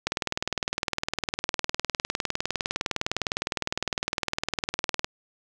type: click train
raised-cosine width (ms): 0.2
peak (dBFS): -8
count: 99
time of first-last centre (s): 0.07-5.045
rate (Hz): 19.7
effects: none